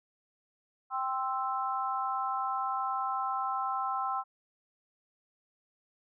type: chord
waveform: sine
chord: C major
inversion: second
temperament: equal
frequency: 784 / 1046.5 / 1318.5 Hz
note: G5 / C6 / E6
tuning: 0 / 0 / 0 cents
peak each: -34 dBFS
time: 0.9-4.24 s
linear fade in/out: 50 ms
effects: none